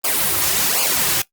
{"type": "noise with flanger", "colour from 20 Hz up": "white", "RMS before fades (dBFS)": -18, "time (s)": [0.04, 1.22], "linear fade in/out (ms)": 5, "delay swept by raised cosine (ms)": [0.52, 4.62], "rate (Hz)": 1.3, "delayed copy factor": -1, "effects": ["noise-tail reverb RT60 0.1 s tail -17 dB re dry", "Opus 32 kbps"]}